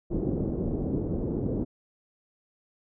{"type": "low-pass noise", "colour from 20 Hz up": "white", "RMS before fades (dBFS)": -29, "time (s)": [0.1, 1.65], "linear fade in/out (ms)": 20, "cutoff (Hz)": 400, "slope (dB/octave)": 24, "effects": []}